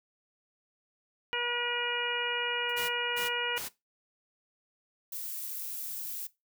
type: harmonic tone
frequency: 481.2 Hz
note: B4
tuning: 45 cents flat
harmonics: 1 / 2 / 3 / 4 / 5 / 6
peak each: -38 / -37 / -36 / -38 / -36 / -34 dBFS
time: 1.33-3.58 s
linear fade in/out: 0 ms
type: noise with exponential decay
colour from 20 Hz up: blue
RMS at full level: -47 dBFS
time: 2.69-2.77 s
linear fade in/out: 5 ms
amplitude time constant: 16 ms
type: noise bursts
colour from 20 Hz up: white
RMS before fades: -38 dBFS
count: 3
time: 2.76-3.69 s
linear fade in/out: 20 ms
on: 130 ms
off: 270 ms
type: noise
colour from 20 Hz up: violet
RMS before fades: -38 dBFS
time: 5.12-6.27 s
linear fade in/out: 5 ms
effects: noise-tail reverb RT60 0.2 s tail -18 dB re dry